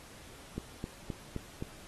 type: click train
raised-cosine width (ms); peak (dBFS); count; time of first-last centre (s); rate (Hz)
3; -23; 5; 0.58-1.624; 3.83
effects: pink hiss -53 dBFS RMS until 1.87 s + AAC 32 kbps